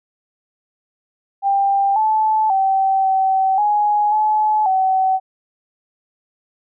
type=tone with pitch steps; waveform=sine; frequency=792 / 869 / 772 / 766 / 834 / 856 / 759 Hz; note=G5 / A5 / G5 / G5 / G#5 / A5 / F#5; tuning=+18 / -22 / -27 / -40 / +7 / -48 / +44 cents; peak=-13 dBFS; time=1.42-5.2 s; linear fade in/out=50 ms; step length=540 ms; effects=none